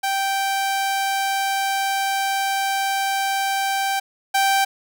sawtooth tone pair in turn, 782 / 782 Hz, G5 / G5, -4 / -4 cents, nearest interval unison, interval 0 cents, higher neither, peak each -16 / -12 dBFS, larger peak second, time 0.03-4 / 4.34-4.65 s, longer first, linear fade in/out 10 ms, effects none

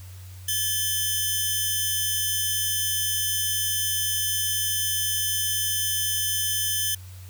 5% pulse tone pair together, 1732 / 3083 Hz, A6 / G7, -28 / -29 cents, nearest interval minor seventh, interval 999 cents, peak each -18 / -16 dBFS, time 0.48-6.95 s, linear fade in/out 5 ms, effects added 92 Hz sine -39 dBFS peak until 7.29 s + white hiss -51 dBFS RMS until 7.29 s

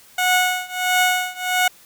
15% pulse tone with tremolo, 732 Hz, F#5, 19 cents flat, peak -7 dBFS, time 0.18-1.68 s, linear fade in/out 5 ms, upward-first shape triangle, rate 1.5 Hz, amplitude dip 95%, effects white hiss -49 dBFS RMS until 1.85 s

